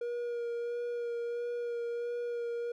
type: tone with vibrato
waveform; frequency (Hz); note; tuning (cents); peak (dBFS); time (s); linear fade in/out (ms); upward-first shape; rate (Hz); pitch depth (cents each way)
triangle; 475.4; A#4; +34; -31; 0.01-2.72; 5; sine; 1.5; 16
effects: none